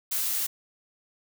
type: noise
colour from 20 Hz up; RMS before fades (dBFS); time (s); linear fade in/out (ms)
blue; -28; 0.11-0.47; 10
effects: none